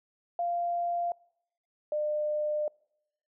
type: tone pair in turn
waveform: sine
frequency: 694 / 601.7 Hz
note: F5 / D5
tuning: -11 / +42 cents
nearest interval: major second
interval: 247 cents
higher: first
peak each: -27 dBFS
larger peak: neither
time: 0.39-1.12 / 1.92-2.68 s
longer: second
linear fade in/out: 2 ms
effects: noise-tail reverb RT60 0.8 s tail -26 dB re dry